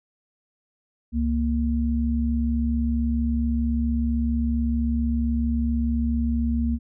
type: tone pair together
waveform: sine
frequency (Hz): 68.68 / 233.1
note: C#2 / A#3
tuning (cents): -15 / 0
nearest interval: octave + major sixth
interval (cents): 2115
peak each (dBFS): -23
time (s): 1.12-6.79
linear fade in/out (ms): 50
effects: none